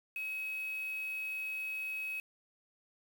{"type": "tone with quantisation", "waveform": "sine", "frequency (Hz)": 2561, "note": "D#7", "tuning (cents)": 49, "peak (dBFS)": -36, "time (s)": [0.16, 2.2], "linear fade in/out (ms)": 2, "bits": 8, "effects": []}